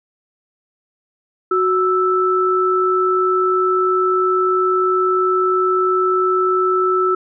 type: tone pair together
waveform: sine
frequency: 370 / 1318.5 Hz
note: F#4 / E6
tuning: 0 / 0 cents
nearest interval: octave + minor seventh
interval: 2200 cents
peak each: -16 dBFS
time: 1.51-7.15 s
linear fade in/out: 5 ms
effects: none